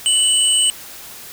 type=tone pair together; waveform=sine; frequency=2972 / 8266 Hz; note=F#7 / C9; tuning=+7 / -22 cents; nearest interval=octave + tritone; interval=1771 cents; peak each=-15 dBFS; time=0.06-0.7 s; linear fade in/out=0 ms; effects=white hiss -36 dBFS RMS until 1.32 s